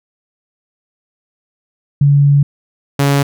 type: tone pair in turn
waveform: sine / sawtooth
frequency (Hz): 142.4 / 140.68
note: C#3 / C#3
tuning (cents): +47 / +26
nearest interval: unison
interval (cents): 21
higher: first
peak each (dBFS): -6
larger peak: neither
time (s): 2.01-2.43 / 2.99-3.23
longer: first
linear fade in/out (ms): 5
effects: none

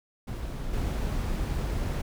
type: noise with level steps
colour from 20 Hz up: brown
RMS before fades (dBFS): -34 / -29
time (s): 0.27-2.02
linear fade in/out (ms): 10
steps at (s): 0.73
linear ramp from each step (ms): 5
effects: none

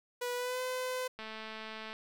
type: tone with pitch glide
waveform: sawtooth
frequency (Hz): 489.9 to 508.9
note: B4 to C5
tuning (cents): -14 to -48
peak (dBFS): -30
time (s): 0.21-1.08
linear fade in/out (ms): 10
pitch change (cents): +66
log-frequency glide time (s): 0.35-0.61
type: click train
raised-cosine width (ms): 0.3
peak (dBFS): -28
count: 163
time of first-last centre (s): 1.19-1.93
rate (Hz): 219
effects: none

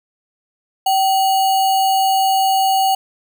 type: tone with sample-and-hold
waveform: sine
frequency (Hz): 770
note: G5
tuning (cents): -31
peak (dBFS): -12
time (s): 0.86-2.95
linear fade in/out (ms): 5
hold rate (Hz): 3675
effects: none

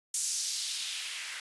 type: noise with band-pass filter sweep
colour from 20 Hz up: blue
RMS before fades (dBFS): -35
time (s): 0.14-1.4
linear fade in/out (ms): 2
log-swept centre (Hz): 7500 to 1800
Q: 1.7
effects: resampled to 24000 Hz

